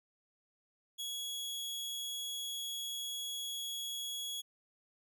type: tone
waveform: sawtooth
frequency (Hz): 3343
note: G#7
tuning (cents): +11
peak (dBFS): -35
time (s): 0.98-4.42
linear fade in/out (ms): 20
effects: none